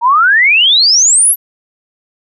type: exponential sweep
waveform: sine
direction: up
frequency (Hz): 912 to 12000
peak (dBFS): -5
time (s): 0.01-1.36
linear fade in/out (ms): 50
effects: none